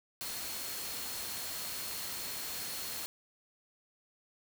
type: tone in noise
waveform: sine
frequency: 4291 Hz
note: C8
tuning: 43 cents sharp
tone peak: -47 dBFS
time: 0.21-3.06 s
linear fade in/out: 0 ms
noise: white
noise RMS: -40 dBFS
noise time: 0.21-3.06 s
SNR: -10 dB
effects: none